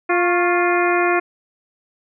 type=harmonic tone with a mistuned harmonic; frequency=350.4 Hz; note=F4; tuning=6 cents sharp; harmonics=1 / 2 / 3 / 4 / 5 / 6 / 7; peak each=-18 / -21 / -23 / -24 / -25 / -26 / -26 dBFS; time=0.09-1.2 s; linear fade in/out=10 ms; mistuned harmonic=3; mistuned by=+67 cents; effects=none